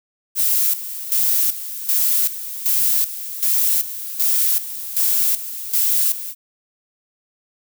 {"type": "noise with tremolo", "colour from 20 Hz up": "violet", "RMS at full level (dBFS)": -17, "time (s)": [0.35, 6.35], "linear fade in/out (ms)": 50, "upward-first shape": "square", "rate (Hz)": 1.3, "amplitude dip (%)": 75, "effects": []}